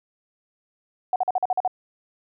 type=tone bursts; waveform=sine; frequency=740 Hz; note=F#5; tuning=in tune; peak=-18 dBFS; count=8; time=1.13-1.677 s; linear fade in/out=2 ms; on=29 ms; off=45 ms; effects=none